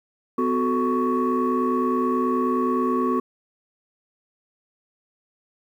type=tone cluster; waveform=sine; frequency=253 / 369.8 / 439.2 / 1116 Hz; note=B3 / F#4 / A4 / C#6; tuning=+42 / -1 / -3 / +11 cents; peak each=-22 / -24 / -27 / -24 dBFS; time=0.38-3.2 s; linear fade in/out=5 ms; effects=tanh soft clip ceiling -13 dBFS + 9-bit